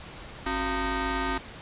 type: ring-modulated tone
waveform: 15% pulse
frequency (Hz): 320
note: D#4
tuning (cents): +49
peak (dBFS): -17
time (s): 0.46-1.38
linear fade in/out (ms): 5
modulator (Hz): 591
effects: pink hiss -43 dBFS RMS until 1.61 s + resampled to 8000 Hz